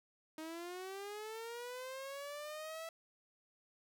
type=linear sweep; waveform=sawtooth; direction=up; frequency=311.1 to 659.3 Hz; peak=-40 dBFS; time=0.38-2.89 s; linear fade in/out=2 ms; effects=none